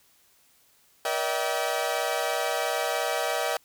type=tone cluster; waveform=sawtooth; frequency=477.9 / 579 / 642 / 774 Hz; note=A#4 / D5 / E5 / G5; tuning=+43 / -25 / -46 / -22 cents; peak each=-29 / -28 / -26 / -27 dBFS; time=1.05-3.57 s; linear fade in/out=2 ms; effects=white hiss -62 dBFS RMS until 3.64 s